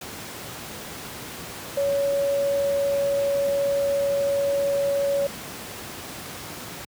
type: tone in noise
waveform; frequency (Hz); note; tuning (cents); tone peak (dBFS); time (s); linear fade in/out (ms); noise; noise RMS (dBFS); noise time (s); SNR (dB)
sine; 561; C#5; +21; -20; 1.77-5.27; 5; pink; -36; 0.01-6.85; +13
effects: high-pass 100 Hz 12 dB/octave